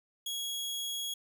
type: tone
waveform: sawtooth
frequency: 3322 Hz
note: G#7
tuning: in tune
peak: -31 dBFS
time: 0.26-1.14 s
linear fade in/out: 5 ms
effects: none